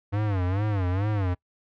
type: tone with vibrato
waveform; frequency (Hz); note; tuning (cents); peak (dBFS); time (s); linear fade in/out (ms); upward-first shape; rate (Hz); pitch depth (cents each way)
square; 97.9; G2; -2; -24; 0.12-1.35; 20; sine; 2.3; 160
effects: noise-tail reverb RT60 0.1 s tail -23 dB re dry + low-pass 2000 Hz 12 dB/octave